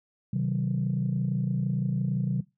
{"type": "chord", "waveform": "sine", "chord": "C diminished", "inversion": "none", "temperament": "just", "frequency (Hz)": [130.81, 156.98, 188.37], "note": ["C3", "Eb3", "Gb3"], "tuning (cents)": [0, 16, 31], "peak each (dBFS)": [-27, -30, -28], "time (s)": [0.33, 2.41], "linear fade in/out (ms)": 5, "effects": ["noise-tail reverb RT60 0.2 s tail -18 dB re dry", "tanh soft clip ceiling -18 dBFS"]}